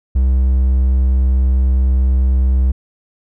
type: tone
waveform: triangle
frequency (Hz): 64.6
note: C2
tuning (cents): -21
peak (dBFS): -8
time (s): 0.15-2.72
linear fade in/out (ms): 10
effects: none